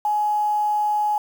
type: tone with quantisation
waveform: sine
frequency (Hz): 840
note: G#5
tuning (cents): +19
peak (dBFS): -18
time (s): 0.05-1.18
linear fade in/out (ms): 2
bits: 7
effects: none